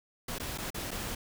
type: noise with dropouts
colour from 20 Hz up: pink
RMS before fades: -37 dBFS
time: 0.28-1.15 s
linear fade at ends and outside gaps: 5 ms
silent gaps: 0.385-0.398 / 0.577-0.583 / 0.704-0.744 / 0.908-0.913 s
effects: none